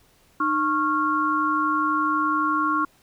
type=tone cluster; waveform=sine; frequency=305.3 / 1097 / 1387 Hz; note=D#4 / C#6 / F6; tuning=-33 / -18 / -12 cents; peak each=-26 / -22 / -25 dBFS; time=0.4-2.85 s; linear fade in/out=5 ms; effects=pink hiss -59 dBFS RMS until 3.02 s